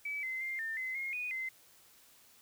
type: tone with pitch steps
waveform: sine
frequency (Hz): 2293 / 2059 / 2103 / 1801 / 2048 / 2144 / 2473 / 2065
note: D7 / C7 / C7 / A6 / C7 / C7 / D#7 / C7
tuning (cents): -42 / -28 / +8 / +40 / -38 / +42 / -11 / -23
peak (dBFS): -35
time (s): 0.05-1.49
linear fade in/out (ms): 5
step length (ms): 180
effects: white hiss -62 dBFS RMS until 2.41 s